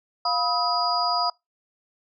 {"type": "tone cluster", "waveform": "sine", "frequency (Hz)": [703, 983, 1269, 4880], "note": ["F5", "B5", "D#6", "D#8"], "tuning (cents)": [11, -8, 34, -34], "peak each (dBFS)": [-26, -27, -27, -26], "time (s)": [0.25, 1.3], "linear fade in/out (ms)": 5, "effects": ["noise-tail reverb RT60 0.2 s tail -25 dB re dry"]}